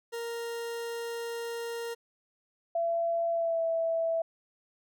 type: tone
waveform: 40% pulse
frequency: 466.2 Hz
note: A#4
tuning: in tune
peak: -33 dBFS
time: 0.12-1.95 s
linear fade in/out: 20 ms
type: tone with pitch glide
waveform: sine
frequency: 674 to 659 Hz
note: E5 to E5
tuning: +38 to -1 cents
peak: -26 dBFS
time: 2.75-4.22 s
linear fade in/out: 5 ms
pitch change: -39 cents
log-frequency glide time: 3.31-3.62 s
effects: none